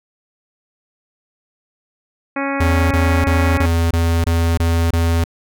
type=harmonic tone; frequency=276.6 Hz; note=C#4; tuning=4 cents flat; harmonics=1 / 2 / 3 / 4 / 5 / 6 / 7 / 8 / 9; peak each=-22 / -25 / -27 / -28 / -29 / -30 / -30 / -31 / -32 dBFS; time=2.36-3.66 s; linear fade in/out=5 ms
type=tone bursts; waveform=square; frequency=83.6 Hz; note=E2; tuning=25 cents sharp; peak=-14 dBFS; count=8; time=2.6-5.241 s; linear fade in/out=5 ms; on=310 ms; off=23 ms
effects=none